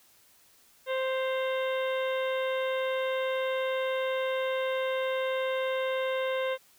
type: harmonic tone with a mistuned harmonic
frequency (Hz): 523.3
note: C5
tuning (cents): 0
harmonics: 1 / 2 / 3 / 4 / 5 / 6 / 7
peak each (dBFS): -28 / -37 / -39 / -39 / -44 / -46 / -44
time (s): 0.86-6.58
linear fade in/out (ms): 50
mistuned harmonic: 5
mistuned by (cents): +75
effects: white hiss -61 dBFS RMS until 6.78 s